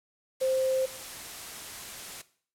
sine tone in noise, 523.3 Hz, C5, in tune, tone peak -24 dBFS, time 0.41-0.86 s, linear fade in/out 10 ms, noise white, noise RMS -41 dBFS, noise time 0.4-2.22 s, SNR +14 dB, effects noise-tail reverb RT60 0.5 s tail -17 dB re dry + low-pass 12000 Hz 12 dB/octave

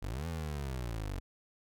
25% pulse linear two-way sweep, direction up then down, 41.2 to 84.6 to 44.9 Hz, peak -32 dBFS, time 0.02-1.2 s, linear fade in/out 10 ms, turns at 0.27 s, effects none

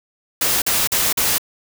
white noise bursts, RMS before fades -18 dBFS, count 4, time 0.41-1.382 s, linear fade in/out 5 ms, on 210 ms, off 44 ms, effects none

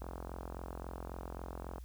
click train, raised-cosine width 1 ms, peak -29 dBFS, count 78, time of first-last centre 0.02-1.782 s, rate 43.7 Hz, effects added 60 Hz sine -45 dBFS peak until 1.84 s + white hiss -66 dBFS RMS until 1.84 s

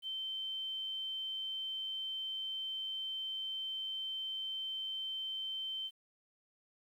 sine tone, 3099 Hz, G7, 21 cents flat, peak -37 dBFS, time 0.02-5.91 s, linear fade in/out 50 ms, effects 11-bit

